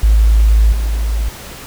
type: tone with level steps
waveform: sine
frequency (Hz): 54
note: A1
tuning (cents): -32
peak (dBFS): -6 / -13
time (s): 0.03-1.29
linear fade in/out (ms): 5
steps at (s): 0.72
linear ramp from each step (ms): 5
effects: pink hiss -32 dBFS RMS until 1.66 s